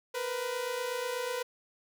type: tone pair together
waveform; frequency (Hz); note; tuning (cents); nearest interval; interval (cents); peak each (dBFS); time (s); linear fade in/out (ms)
sawtooth; 473.8 / 502; A#4 / B4; +28 / +28; minor second; 100; -33 / -30; 0.14-1.43; 10
effects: none